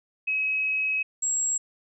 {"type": "tone pair in turn", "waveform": "sine", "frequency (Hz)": [2554, 7616], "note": ["D#7", "A#8"], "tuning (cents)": [45, 36], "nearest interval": "octave + perfect fifth", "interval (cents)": 1891, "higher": "second", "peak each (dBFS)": -23, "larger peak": "neither", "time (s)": [[0.27, 1.03], [1.22, 1.58]], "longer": "first", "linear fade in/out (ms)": 10, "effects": []}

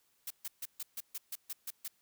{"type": "noise bursts", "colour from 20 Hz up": "blue", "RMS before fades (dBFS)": -40, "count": 10, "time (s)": [0.27, 1.88], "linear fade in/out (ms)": 5, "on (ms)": 35, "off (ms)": 140, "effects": ["white hiss -73 dBFS RMS until 2.01 s"]}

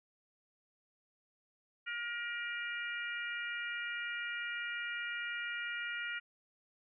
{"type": "harmonic tone", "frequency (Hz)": 474.4, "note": "A#4", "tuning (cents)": 30, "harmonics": [3, 4, 5, 6], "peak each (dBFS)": [-40, -42, -44, -46], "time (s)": [1.86, 6.2], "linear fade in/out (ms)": 20, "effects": []}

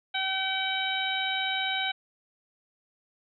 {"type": "harmonic tone", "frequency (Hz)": 765, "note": "G5", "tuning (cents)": -42, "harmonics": [1, 2, 3, 4, 5], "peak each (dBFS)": [-33, -33, -33, -33, -33], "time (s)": [0.14, 1.92], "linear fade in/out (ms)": 10, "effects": []}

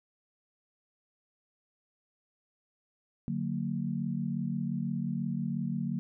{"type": "chord", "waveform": "sine", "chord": "D augmented", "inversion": "none", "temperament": "just", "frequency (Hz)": [146.83, 183.54, 229.4], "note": ["D3", "F#3", "A#3"], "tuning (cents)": [0, -14, -28], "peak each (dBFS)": [-35, -34, -34], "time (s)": [3.28, 5.99], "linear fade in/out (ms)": 0, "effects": []}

